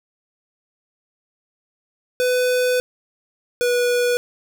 square tone pair in turn, 500 / 487.7 Hz, B4 / B4, +21 / -22 cents, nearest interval unison, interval 43 cents, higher first, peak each -17 dBFS, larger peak neither, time 2.2-2.8 / 3.61-4.17 s, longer first, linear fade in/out 0 ms, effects none

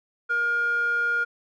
square tone with band-pass filter, 472.7 Hz, A#4, 24 cents sharp, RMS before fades -24 dBFS, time 0.29-1.25 s, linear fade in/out 20 ms, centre 1400 Hz, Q 7.7, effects none

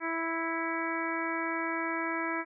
harmonic tone with a mistuned harmonic, 329.4 Hz, E4, 1 cent flat, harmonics 1 / 2 / 3 / 4 / 5 / 6 / 7, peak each -35 / -40 / -37 / -38 / -38 / -39 / -39 dBFS, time 0-2.45 s, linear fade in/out 50 ms, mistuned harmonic 7, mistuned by -28 cents, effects none

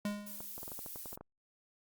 square tone with exponential decay, 206.1 Hz, G#3, 13 cents flat, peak -32 dBFS, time 0.05-0.56 s, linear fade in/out 2 ms, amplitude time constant 110 ms
violet noise, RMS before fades -45 dBFS, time 0.26-1.16 s, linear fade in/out 10 ms
clicks, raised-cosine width 1 ms, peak -33 dBFS, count 12, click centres 0.405 / 0.58 / 0.631 / 0.679 / 0.718 / 0.791 / 0.862 / 0.959 / 1.058 / 1.13 / 1.175 / 1.21 s
effects Opus 48 kbps

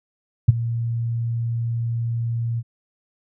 sine tone with ADSR envelope, 116.54 Hz, A#2, in tune, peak -4 dBFS, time 0.48-2.63 s, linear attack 10 ms, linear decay 21 ms, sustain -17 dB, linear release 45 ms, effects none

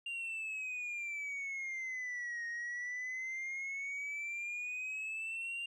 sine exponential two-way sweep, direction down then up, 2794 to 1864.7 to 2794 Hz, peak -35 dBFS, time 0.06-5.66 s, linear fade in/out 5 ms, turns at 2.46 s, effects tanh soft clip ceiling -37 dBFS

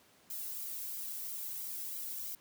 violet noise with flanger, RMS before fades -41 dBFS, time 0.3-2.35 s, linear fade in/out 2 ms, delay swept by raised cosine 1.1 to 1.69 ms, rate 3 Hz, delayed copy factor -0.6, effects pink hiss -64 dBFS RMS until 2.4 s + high-pass 150 Hz 12 dB/octave

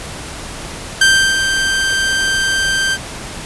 sawtooth tone with ADSR envelope, 1568 Hz, G6, in tune, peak -3 dBFS, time 1.01-2.98 s, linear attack 5 ms, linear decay 340 ms, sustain -7 dB, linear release 49 ms, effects pink hiss -28 dBFS RMS until 3.45 s + resampled to 24000 Hz

